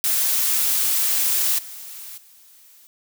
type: noise with level steps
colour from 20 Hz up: blue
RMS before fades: -20 / -37 / -50 dBFS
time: 0.04-2.87 s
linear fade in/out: 0 ms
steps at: 1.58 / 2.17 s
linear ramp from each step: 10 ms
effects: none